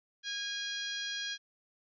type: harmonic tone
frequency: 820 Hz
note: G#5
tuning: 22 cents flat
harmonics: 2 / 3 / 4 / 5 / 6 / 7 / 8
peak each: -40 / -48 / -39 / -43 / -46 / -46 / -57 dBFS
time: 0.23-1.38 s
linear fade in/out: 50 ms
effects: none